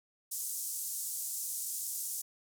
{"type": "band-pass noise", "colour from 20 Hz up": "pink", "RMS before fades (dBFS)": -38, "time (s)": [0.31, 2.22], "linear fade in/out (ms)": 10, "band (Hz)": [6900, 15000], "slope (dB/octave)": 24, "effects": []}